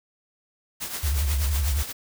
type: noise with tremolo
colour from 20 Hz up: white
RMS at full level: -30 dBFS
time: 0.8-1.93 s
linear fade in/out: 20 ms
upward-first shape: triangle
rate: 8.2 Hz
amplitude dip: 65%
type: tone with vibrato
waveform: sine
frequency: 71.3 Hz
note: C#2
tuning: 49 cents sharp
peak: -21 dBFS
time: 1.03-1.83 s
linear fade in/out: 10 ms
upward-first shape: triangle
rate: 11 Hz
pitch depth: 210 cents each way
effects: none

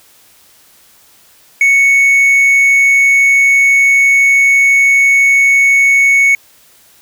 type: tone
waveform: triangle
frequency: 2217 Hz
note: C#7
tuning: in tune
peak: -4 dBFS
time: 1.61-6.35 s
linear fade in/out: 2 ms
effects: white hiss -46 dBFS RMS until 7.01 s

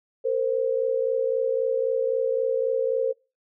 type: tone pair together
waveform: sine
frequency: 458.4 / 522.2 Hz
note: A#4 / C5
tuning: -29 / -3 cents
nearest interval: major second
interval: 226 cents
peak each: -24 dBFS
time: 0.24-3.13 s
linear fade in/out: 20 ms
effects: noise-tail reverb RT60 0.3 s tail -25 dB re dry

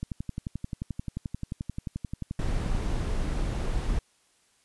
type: click train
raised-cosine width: 5 ms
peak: -20 dBFS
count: 32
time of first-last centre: 0.03-2.749 s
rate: 11.4 Hz
type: noise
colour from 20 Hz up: brown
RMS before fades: -28 dBFS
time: 2.39-3.99 s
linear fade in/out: 2 ms
effects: white hiss -66 dBFS RMS until 4.64 s + resampled to 24000 Hz

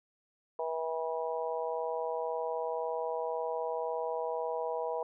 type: harmonic tone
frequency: 161.9 Hz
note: E3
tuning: 31 cents flat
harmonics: 3 / 4 / 5 / 6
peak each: -35 / -37 / -40 / -39 dBFS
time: 0.59-5.03 s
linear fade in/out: 2 ms
effects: none

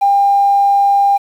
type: tone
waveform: triangle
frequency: 800 Hz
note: G5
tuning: 35 cents sharp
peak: -4 dBFS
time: 0.01-1.18 s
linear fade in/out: 20 ms
effects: tanh soft clip ceiling -6 dBFS + 7-bit

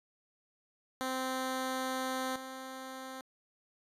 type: tone pair in turn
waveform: 10% pulse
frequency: 260 / 262.1 Hz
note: C4 / C4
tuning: -11 / +3 cents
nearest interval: unison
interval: 14 cents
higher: second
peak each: -25 / -34 dBFS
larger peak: first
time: 1.01-2.36 / 2.36-3.21 s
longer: first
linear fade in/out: 0 ms
effects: resampled to 32000 Hz

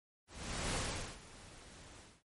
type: noise with ADSR envelope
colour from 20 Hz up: pink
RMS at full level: -36 dBFS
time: 0.27-2.23 s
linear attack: 470 ms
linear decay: 440 ms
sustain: -19 dB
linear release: 240 ms
effects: noise-tail reverb RT60 0.1 s tail -23 dB re dry + MP3 48 kbps

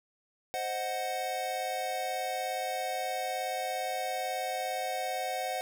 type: chord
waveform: square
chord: C diminished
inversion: none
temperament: equal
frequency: 523.3 / 622.3 / 740 Hz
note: C5 / Eb5 / Gb5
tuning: 0 / 0 / 0 cents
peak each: -39 / -40 / -34 dBFS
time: 0.54-5.61 s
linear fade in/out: 0 ms
effects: none

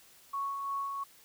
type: tone with tremolo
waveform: sine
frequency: 1108.7 Hz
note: C#6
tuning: in tune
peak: -31 dBFS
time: 0.33-1.04 s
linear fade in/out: 10 ms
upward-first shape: sine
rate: 2.9 Hz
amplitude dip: 35%
effects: white hiss -59 dBFS RMS until 1.24 s

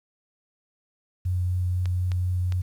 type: tone with vibrato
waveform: sine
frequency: 90.4 Hz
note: F#2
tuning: 40 cents flat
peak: -22 dBFS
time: 1.25-2.62 s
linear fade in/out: 10 ms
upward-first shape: triangle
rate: 4.1 Hz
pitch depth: 12 cents each way
type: clicks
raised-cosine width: 0.2 ms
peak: -21 dBFS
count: 3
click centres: 1.857 / 2.118 / 2.523 s
effects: 9-bit

